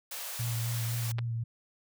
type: high-pass noise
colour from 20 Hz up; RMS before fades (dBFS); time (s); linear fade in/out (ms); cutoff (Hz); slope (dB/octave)
white; -39; 0.11-1.12; 5; 470; 48
type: tone with vibrato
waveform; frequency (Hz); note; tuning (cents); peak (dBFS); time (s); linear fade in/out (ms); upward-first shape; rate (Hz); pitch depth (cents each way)
sine; 116.54; A#2; 0; -30; 0.39-1.44; 10; sine; 3.9; 25
type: clicks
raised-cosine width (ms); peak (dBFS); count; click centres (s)
0.3; -22; 2; 1.185 / 1.19
effects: none